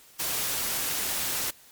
white noise, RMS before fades -29 dBFS, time 0.19-1.51 s, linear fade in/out 10 ms, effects white hiss -54 dBFS RMS until 1.71 s + MP3 96 kbps

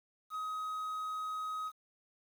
triangle tone with quantisation, 1263 Hz, D#6, 26 cents sharp, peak -34 dBFS, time 0.3-1.72 s, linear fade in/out 50 ms, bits 10, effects none

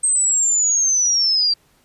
sine linear sweep, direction down, 8372 to 4666 Hz, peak -14 dBFS, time 0.03-1.54 s, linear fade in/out 10 ms, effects pink hiss -58 dBFS RMS until 1.84 s + resampled to 32000 Hz

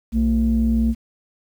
sine tone pair together, 61.74 / 226.2 Hz, B1 / A3, 0 / +48 cents, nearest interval octave + minor seventh, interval 2248 cents, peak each -18 / -16 dBFS, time 0.12-0.95 s, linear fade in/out 50 ms, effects tanh soft clip ceiling -10 dBFS + 8-bit

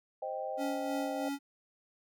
sine chord, C minor, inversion none, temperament equal, 523.3 / 622.3 / 784 Hz, C5 / Eb5 / G5, 0 / 0 / 0 cents, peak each -39 dBFS, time 0.22-1.29 s, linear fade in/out 5 ms
square tone with tremolo, 280 Hz, C#4, 18 cents sharp, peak -34 dBFS, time 0.57-1.39 s, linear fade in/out 50 ms, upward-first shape sine, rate 3.1 Hz, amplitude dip 45%
effects none

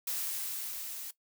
blue noise with level ramp, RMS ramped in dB -34 to -42 dBFS, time 0.07-1.11 s, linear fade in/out 5 ms, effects noise-tail reverb RT60 0.1 s tail -17 dB re dry

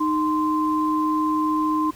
sine tone pair together, 309.2 / 1040 Hz, D#4 / C6, -11 / -11 cents, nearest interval octave + major sixth, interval 2100 cents, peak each -21 / -22 dBFS, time 0-1.91 s, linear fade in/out 10 ms, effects pink hiss -47 dBFS RMS until 1.95 s

